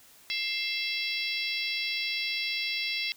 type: harmonic tone with a mistuned harmonic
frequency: 665 Hz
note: E5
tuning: 15 cents sharp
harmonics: 3 / 4 / 5 / 6 / 7 / 8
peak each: -34 / -35 / -36 / -37 / -37 / -38 dBFS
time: 0.3-3.12 s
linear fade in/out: 0 ms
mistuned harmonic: 3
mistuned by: +93 cents
effects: white hiss -56 dBFS RMS until 3.16 s